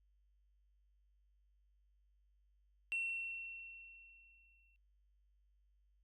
sine tone with exponential decay, 2714 Hz, E7, 50 cents sharp, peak -33 dBFS, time 2.92-4.76 s, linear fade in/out 0 ms, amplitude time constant 400 ms, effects tanh soft clip ceiling -33 dBFS + added 50 Hz sine -70 dBFS peak until 6.03 s

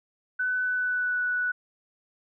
sine tone with pitch glide, 1502 to 1478.8 Hz, F#6 to F#6, +26 to -1 cents, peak -24 dBFS, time 0.39-1.52 s, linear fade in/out 10 ms, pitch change -27 cents, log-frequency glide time 0.65-1.2 s, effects none

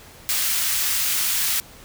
white high-pass noise, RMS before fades -22 dBFS, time 0.29-1.6 s, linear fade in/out 0 ms, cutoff 1500 Hz, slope 12 dB/octave, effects pink hiss -45 dBFS RMS until 1.84 s

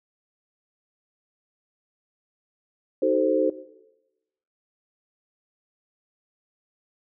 sine chord, D# diminished seventh, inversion none, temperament equal with one note detuned, 311.1 / 378.9 / 440 / 523.3 Hz, D#4 / F#4 / A4 / C5, 0 / +41 / 0 / 0 cents, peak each -26 / -25 / -25 / -22 dBFS, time 3.02-3.5 s, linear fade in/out 5 ms, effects noise-tail reverb RT60 1.0 s tail -17 dB re dry

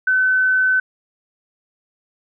sine tone, 1517 Hz, F#6, 43 cents sharp, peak -13 dBFS, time 0.07-0.8 s, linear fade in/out 5 ms, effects none

